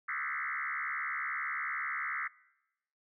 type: tone with frequency modulation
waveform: sine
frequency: 1661.2 Hz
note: G#6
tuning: in tune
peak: -33 dBFS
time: 0.08-2.28 s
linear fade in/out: 10 ms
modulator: 71.2 Hz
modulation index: 6.3
effects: noise-tail reverb RT60 0.9 s tail -22 dB re dry